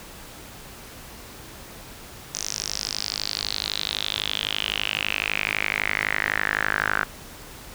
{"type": "tone with band-pass filter sweep", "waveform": "sawtooth", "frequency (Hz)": 51.91, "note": "G#1", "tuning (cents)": 0, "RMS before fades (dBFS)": -27, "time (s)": [2.34, 7.04], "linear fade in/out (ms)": 10, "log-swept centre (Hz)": [6100, 1500], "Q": 5.6, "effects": ["pink hiss -42 dBFS RMS until 7.74 s"]}